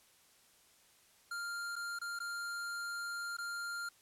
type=tone with dropouts; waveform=square; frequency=1396.9 Hz; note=F6; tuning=in tune; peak=-39 dBFS; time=1.31-3.89 s; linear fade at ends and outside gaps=5 ms; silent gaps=1.757-1.762 / 1.989-2.014 / 2.19-2.201 / 3.369-3.384 s; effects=white hiss -66 dBFS RMS until 4.01 s + low-pass 12000 Hz 12 dB/octave